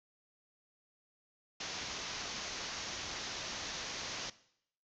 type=low-pass noise; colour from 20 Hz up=white; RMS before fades=-42 dBFS; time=1.6-4.3 s; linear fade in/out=5 ms; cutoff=6600 Hz; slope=96 dB/octave; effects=noise-tail reverb RT60 0.7 s tail -18 dB re dry